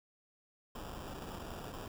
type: noise with sample-and-hold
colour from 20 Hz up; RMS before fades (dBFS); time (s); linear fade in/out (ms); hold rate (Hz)
pink; -45; 0.75-1.88; 2; 2100
effects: none